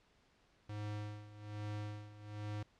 square tone with tremolo, 104.9 Hz, G#2, 18 cents sharp, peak -40 dBFS, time 0.69-2.63 s, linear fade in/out 5 ms, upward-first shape sine, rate 1.2 Hz, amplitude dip 80%, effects pink hiss -71 dBFS RMS until 2.79 s + low-pass 5000 Hz 12 dB/octave

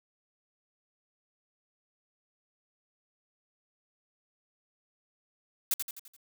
blue noise with echo, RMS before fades -27 dBFS, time 5.71-5.74 s, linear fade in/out 2 ms, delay 85 ms, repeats 5, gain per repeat -6 dB, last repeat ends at 6.165 s, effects none

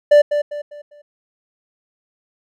triangle tone with echo, 587.3 Hz, D5, in tune, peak -4 dBFS, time 0.11-0.22 s, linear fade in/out 10 ms, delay 200 ms, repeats 4, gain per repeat -9 dB, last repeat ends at 1.02 s, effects none

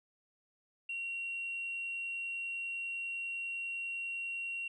sine tone, 2745 Hz, F7, 31 cents flat, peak -35 dBFS, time 0.89-4.68 s, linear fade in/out 5 ms, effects tanh soft clip ceiling -32 dBFS

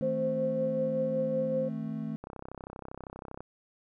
triangle chord, A diminished, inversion second, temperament just, 158.4 / 220 / 264 Hz, Eb3 / A3 / C4, +31 / 0 / +16 cents, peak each -36 / -33 / -38 dBFS, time 0.01-2.16 s, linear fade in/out 0 ms
sine tone with tremolo, 523.3 Hz, C5, in tune, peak -26 dBFS, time 0.02-1.69 s, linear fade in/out 10 ms, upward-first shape triangle, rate 5.3 Hz, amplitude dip 40%
click train, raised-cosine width 1 ms, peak -27 dBFS, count 39, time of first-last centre 2.24-3.406 s, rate 32.6 Hz
effects none

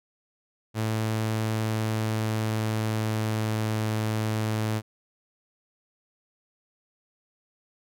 sawtooth tone with pitch glide, 110 to 109.05 Hz, A2 to A2, 0 to -15 cents, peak -21 dBFS, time 0.74-4.82 s, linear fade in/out 50 ms, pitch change -15 cents, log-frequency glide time 1.53-3.84 s, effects none

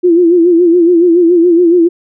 sine tone with vibrato, 344.5 Hz, F4, 24 cents flat, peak -4 dBFS, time 0.03-1.89 s, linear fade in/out 20 ms, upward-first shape sine, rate 7.1 Hz, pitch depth 82 cents each way, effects none

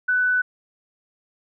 sine tone, 1495 Hz, F#6, 17 cents sharp, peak -17 dBFS, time 0.08-0.42 s, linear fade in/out 10 ms, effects none

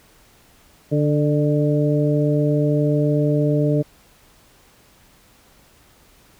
harmonic tone with a mistuned harmonic, 147.2 Hz, D3, 4 cents sharp, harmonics 1 / 2 / 3 / 4, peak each -18 / -21 / -23 / -24 dBFS, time 0.91-3.83 s, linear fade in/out 20 ms, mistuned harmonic 4, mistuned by +26 cents, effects pink hiss -53 dBFS RMS until 6.39 s

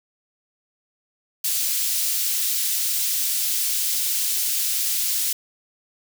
white high-pass noise, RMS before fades -23 dBFS, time 1.44-5.33 s, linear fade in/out 5 ms, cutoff 3600 Hz, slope 12 dB/octave, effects none

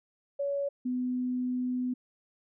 sine tone pair in turn, 563 / 250.8 Hz, C#5 / B3, +27 / +27 cents, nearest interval octave + major second, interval 1400 cents, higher first, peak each -28 dBFS, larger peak neither, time 0.39-0.69 / 0.85-1.94 s, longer second, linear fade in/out 10 ms, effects none

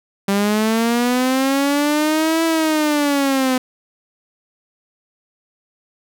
sawtooth linear two-way sweep, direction up then down, 196 to 329.6 to 253.4 Hz, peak -11 dBFS, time 0.28-3.58 s, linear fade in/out 5 ms, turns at 2.44 s, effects none

